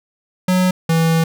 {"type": "tone pair in turn", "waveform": "square", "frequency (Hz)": [183.7, 163.66], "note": ["F#3", "E3"], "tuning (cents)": [-12, -12], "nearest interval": "major second", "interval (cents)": 200, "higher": "first", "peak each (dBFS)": -13, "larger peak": "neither", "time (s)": [[0.48, 0.71], [0.89, 1.24]], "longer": "second", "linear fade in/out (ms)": 5, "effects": []}